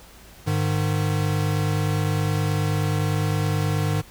square tone pair together, 102.32 / 151.9 Hz, G#2 / D#3, -25 / -41 cents, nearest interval perfect fifth, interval 684 cents, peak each -24 dBFS, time 0.46-4.02 s, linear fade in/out 20 ms, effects added 54 Hz sine -49 dBFS peak until 4.1 s + pink hiss -48 dBFS RMS until 4.1 s

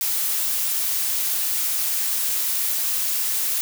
blue noise, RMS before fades -23 dBFS, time 0.01-3.61 s, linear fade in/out 0 ms, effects none

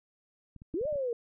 clicks, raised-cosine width 5 ms, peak -36 dBFS, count 7, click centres 0.563 / 0.619 / 0.74 / 0.813 / 0.854 / 0.927 / 0.957 s
sine linear two-way sweep, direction up then down, 293.8 to 622.3 to 456.4 Hz, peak -29 dBFS, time 0.74-1.13 s, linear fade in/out 2 ms, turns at 0.88 s
effects none

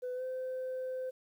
sine tone with pitch glide, 500 to 514.7 Hz, B4 to C5, +21 to -29 cents, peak -33 dBFS, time 0.02-1.11 s, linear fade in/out 20 ms, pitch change +50 cents, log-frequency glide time 0.14-0.23 s, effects tanh soft clip ceiling -33 dBFS + 11-bit

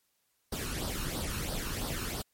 pink noise with flanger, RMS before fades -35 dBFS, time 0.52-2.22 s, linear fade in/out 5 ms, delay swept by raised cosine 0.21 to 0.75 ms, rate 3 Hz, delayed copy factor +0.65, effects white hiss -75 dBFS RMS until 2.33 s + MP3 64 kbps

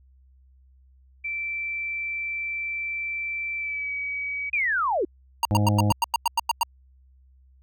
sine tone with pitch glide, 2336 to 2272 Hz, D7 to C#7, -10 to +42 cents, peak -27 dBFS, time 1.24-4.5 s, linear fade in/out 10 ms, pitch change -48 cents, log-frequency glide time 3.57-3.92 s
sine linear sweep, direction down, 2500 to 308.6 Hz, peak -21 dBFS, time 4.53-5.05 s, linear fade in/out 5 ms
square tone bursts, 930 Hz, A#5, 4 cents flat, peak -19 dBFS, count 11, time 5.43-6.632 s, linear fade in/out 2 ms, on 22 ms, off 96 ms
harmonic tone, 103.83 Hz, G#2, in tune, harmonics 1 / 2 / 3 / 5 / 6 / 7 / 8, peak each -20 / -26 / -30 / -34 / -36 / -37 / -38 dBFS, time 5.51-5.92 s, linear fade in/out 0 ms
effects added 65 Hz sine -53 dBFS peak until 7.62 s

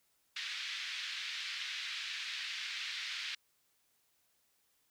white band-pass noise, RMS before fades -41 dBFS, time 0.36-3.35 s, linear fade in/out 5 ms, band 1700 to 4200 Hz, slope 24 dB/octave, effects white hiss -75 dBFS RMS until 4.9 s

